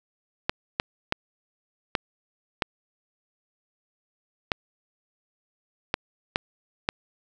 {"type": "clicks", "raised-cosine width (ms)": 0.3, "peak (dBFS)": -6, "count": 9, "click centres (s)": [0.495, 0.799, 1.124, 1.952, 2.622, 4.518, 5.941, 6.359, 6.889], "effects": []}